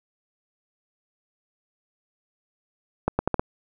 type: accelerating click train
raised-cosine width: 1 ms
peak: -7 dBFS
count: 5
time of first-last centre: 3.08-3.395 s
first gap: 110 ms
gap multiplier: 0.78
effects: none